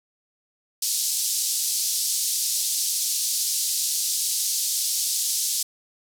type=band-pass noise; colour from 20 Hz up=pink; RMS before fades=-25 dBFS; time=0.82-5.63 s; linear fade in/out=5 ms; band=4600 to 13000 Hz; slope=24 dB/octave; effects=none